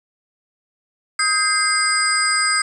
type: tone cluster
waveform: sine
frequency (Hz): 1262 / 1593 / 2081 / 4918 / 8110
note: D#6 / G6 / C7 / D#8 / B8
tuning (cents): +24 / +27 / -10 / -21 / +45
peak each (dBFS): -22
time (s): 1.19-2.62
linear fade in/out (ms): 5
effects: 8-bit